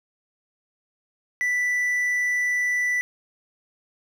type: tone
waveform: triangle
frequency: 1975.5 Hz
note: B6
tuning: in tune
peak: -19 dBFS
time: 1.41-3.01 s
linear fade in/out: 0 ms
effects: none